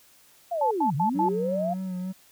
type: linear two-way sweep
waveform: sine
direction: down then up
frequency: 716 to 127.4 to 716 Hz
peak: -25 dBFS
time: 0.51-1.74 s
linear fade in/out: 10 ms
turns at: 0.95 s
type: tone bursts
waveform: sine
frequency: 870 Hz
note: A5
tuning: 20 cents flat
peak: -21 dBFS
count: 4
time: 0.61-1.289 s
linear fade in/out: 5 ms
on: 100 ms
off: 93 ms
type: tone with vibrato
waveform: triangle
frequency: 185 Hz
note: F#3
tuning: in tune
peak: -27 dBFS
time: 1.14-2.13 s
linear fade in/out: 20 ms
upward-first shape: sine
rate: 3.3 Hz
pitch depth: 37 cents each way
effects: white hiss -57 dBFS RMS until 2.31 s